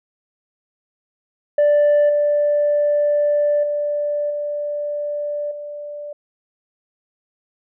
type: tone with level steps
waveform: sine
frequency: 587.3 Hz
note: D5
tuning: in tune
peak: -9 / -13 / -18 / -21 / -28 dBFS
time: 1.58-6.13 s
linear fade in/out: 5 ms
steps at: 2.09 / 3.63 / 4.3 / 5.51 s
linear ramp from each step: 5 ms
effects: tanh soft clip ceiling -10 dBFS